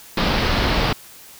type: low-pass noise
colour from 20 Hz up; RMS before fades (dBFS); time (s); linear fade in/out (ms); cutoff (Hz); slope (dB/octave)
pink; -19; 0.17-0.93; 5; 5000; 48
effects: white hiss -43 dBFS RMS until 1.39 s